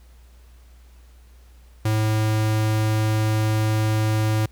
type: tone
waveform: square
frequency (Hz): 108.6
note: A2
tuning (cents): -22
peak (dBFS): -19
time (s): 1.85-4.46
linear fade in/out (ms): 5
effects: added 60 Hz sine -46 dBFS peak until 4.51 s + pink hiss -59 dBFS RMS until 4.51 s